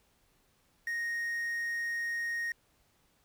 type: tone with quantisation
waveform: triangle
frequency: 1864.7 Hz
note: A#6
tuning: in tune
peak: -30 dBFS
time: 0.87-2.52 s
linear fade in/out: 2 ms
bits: 9
effects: pink hiss -70 dBFS RMS until 3.24 s